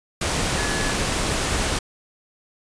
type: tone in noise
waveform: sine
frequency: 1704 Hz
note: G#6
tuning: 44 cents sharp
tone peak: -30 dBFS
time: 0.58-0.93 s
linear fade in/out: 5 ms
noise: pink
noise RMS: -23 dBFS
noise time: 0.21-1.79 s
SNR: -10 dB
effects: resampled to 22050 Hz